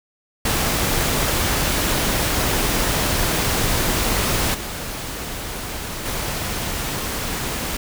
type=noise with level steps; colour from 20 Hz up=pink; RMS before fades=-20 / -29 / -25 dBFS; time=0.45-7.77 s; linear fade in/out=5 ms; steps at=4.54 / 6.05 s; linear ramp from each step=5 ms; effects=none